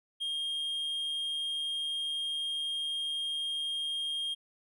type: tone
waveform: triangle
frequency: 3226 Hz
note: G7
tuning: 49 cents sharp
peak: -30 dBFS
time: 0.2-4.35 s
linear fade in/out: 20 ms
effects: none